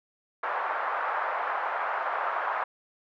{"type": "band-pass noise", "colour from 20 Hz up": "white", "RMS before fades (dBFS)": -30, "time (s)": [0.43, 2.64], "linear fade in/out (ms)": 5, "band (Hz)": [640, 1400], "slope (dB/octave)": 24, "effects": []}